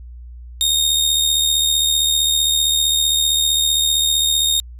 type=tone with amplitude modulation; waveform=sawtooth; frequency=3700 Hz; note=A#7; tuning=14 cents flat; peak=-9 dBFS; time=0.61-4.6 s; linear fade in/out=0 ms; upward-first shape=sine; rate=75.4 Hz; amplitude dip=50%; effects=added 60 Hz sine -33 dBFS peak until 4.79 s + resampled to 32000 Hz